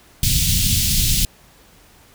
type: band-stop noise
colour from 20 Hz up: pink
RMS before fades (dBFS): -17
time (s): 0.23-1.25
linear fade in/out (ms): 2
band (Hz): 180 to 3100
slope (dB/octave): 24
effects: pink hiss -50 dBFS RMS until 2.14 s